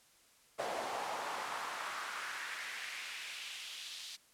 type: noise with high-pass filter sweep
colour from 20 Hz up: brown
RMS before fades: -42 dBFS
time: 0.58-4.17 s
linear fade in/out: 20 ms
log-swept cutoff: 610 to 4000 Hz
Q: 2
effects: white hiss -66 dBFS RMS until 4.33 s + low-pass 11000 Hz 12 dB/octave